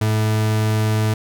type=tone; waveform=40% pulse; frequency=108.4 Hz; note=A2; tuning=25 cents flat; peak=-15 dBFS; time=0.01-1.14 s; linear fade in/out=5 ms; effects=none